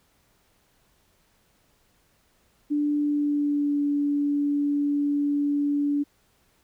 sine tone with pitch glide, 293.7 to 288.3 Hz, D4 to D4, 0 to -32 cents, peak -21 dBFS, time 2.7-6.04 s, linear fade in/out 20 ms, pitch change -32 cents, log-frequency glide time 2.96-3.82 s, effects pink hiss -65 dBFS RMS until 6.63 s

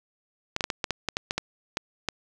clicks, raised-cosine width 0.2 ms, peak -9 dBFS, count 12, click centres 0.564 / 0.608 / 0.641 / 0.702 / 0.842 / 0.907 / 1.087 / 1.169 / 1.309 / 1.38 / 1.771 / 2.087 s, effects none

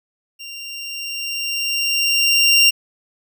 25% pulse tone with level ramp, 2777 Hz, F7, 10 cents flat, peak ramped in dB -28 to -5 dBFS, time 0.39-2.71 s, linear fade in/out 20 ms, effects none

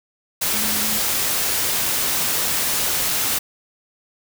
sine tone in noise, 214 Hz, A3, 48 cents flat, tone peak -31 dBFS, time 0.53-0.99 s, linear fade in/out 10 ms, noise white, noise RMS -21 dBFS, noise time 0.41-3.39 s, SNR -13 dB, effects none

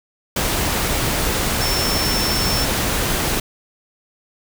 sine tone in noise, 5390 Hz, E8, 38 cents sharp, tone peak -22 dBFS, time 1.61-2.65 s, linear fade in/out 5 ms, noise pink, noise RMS -20 dBFS, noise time 0.36-3.4 s, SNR -5 dB, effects none

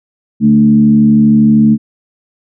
sine tone with frequency modulation, 220 Hz, A3, in tune, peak -4 dBFS, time 0.4-1.78 s, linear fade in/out 50 ms, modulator 72.8 Hz, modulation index 0.62, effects none

